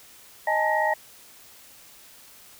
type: tone cluster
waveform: sine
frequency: 621 / 836 / 893 / 1892 Hz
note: D#5 / G#5 / A5 / A#6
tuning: -3 / +11 / +25 / +25 cents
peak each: -26 dBFS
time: 0.47-0.94 s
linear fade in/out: 5 ms
effects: white hiss -50 dBFS RMS until 2.59 s